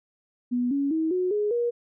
sine tone with pitch steps, 245.2 / 280 / 319.8 / 365.3 / 417.2 / 476.4 Hz, B3 / C#4 / D#4 / F#4 / G#4 / A#4, -12 / +18 / +48 / -22 / +8 / +38 cents, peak -22 dBFS, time 0.51-1.71 s, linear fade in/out 20 ms, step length 200 ms, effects none

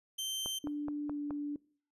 sawtooth tone, 3120 Hz, G7, 9 cents flat, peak -32 dBFS, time 0.18-0.59 s, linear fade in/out 10 ms
click train, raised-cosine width 1 ms, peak -28 dBFS, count 5, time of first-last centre 0.46-1.307 s, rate 4.72 Hz
sine tone with pitch glide, 293.7 to 291.3 Hz, D4 to D4, 0 to -14 cents, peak -34 dBFS, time 0.64-1.56 s, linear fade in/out 2 ms, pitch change -14 cents, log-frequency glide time 1.09-1.18 s
effects noise-tail reverb RT60 0.5 s tail -23 dB re dry + resampled to 32000 Hz

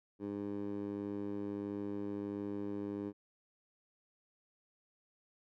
15% pulse tone with band-pass filter, 101.5 Hz, G#2, 39 cents flat, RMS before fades -40 dBFS, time 0.19-3.13 s, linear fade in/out 50 ms, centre 340 Hz, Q 1.7, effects none

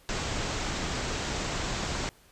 pink low-pass noise, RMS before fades -32 dBFS, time 0.09-2.09 s, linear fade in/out 0 ms, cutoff 7900 Hz, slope 96 dB/octave, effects pink hiss -59 dBFS RMS until 2.31 s + resampled to 32000 Hz

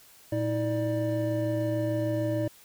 triangle tone cluster, 114.8 / 317.8 / 591 Hz, A#2 / D#4 / D5, -26 / +37 / +11 cents, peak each -28 dBFS, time 0.32-2.48 s, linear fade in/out 5 ms, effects white hiss -55 dBFS RMS until 2.64 s

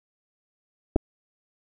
clicks, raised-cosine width 2 ms, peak -8 dBFS, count 2, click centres 0.96 / 0.963 s, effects none

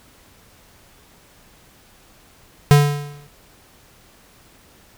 square tone with exponential decay, 145.1 Hz, D3, 21 cents flat, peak -6 dBFS, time 2.71-3.27 s, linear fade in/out 0 ms, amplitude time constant 120 ms, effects pink hiss -51 dBFS RMS until 4.97 s

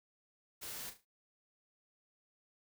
white noise with echo, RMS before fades -45 dBFS, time 0.61-0.91 s, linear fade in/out 20 ms, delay 36 ms, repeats 4, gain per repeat -9 dB, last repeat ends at 1.054 s, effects none

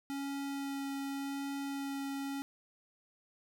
square tone with vibrato, 277.2 Hz, C#4, in tune, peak -37 dBFS, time 0.1-2.42 s, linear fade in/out 0 ms, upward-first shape sine, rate 0.87 Hz, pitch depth 8 cents each way, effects none

